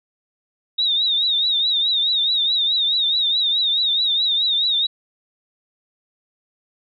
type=tone with vibrato; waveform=sine; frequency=3743 Hz; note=A#7; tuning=6 cents sharp; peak=-16 dBFS; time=0.78-4.87 s; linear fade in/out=10 ms; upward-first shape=triangle; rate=4.7 Hz; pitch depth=110 cents each way; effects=none